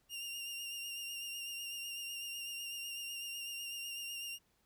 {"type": "tone with vibrato", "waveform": "sawtooth", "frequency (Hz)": 2800, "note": "F7", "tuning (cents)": 4, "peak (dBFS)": -38, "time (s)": [0.09, 4.39], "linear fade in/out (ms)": 50, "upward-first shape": "sine", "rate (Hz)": 8, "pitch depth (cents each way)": 28, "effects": ["pink hiss -75 dBFS RMS until 4.65 s"]}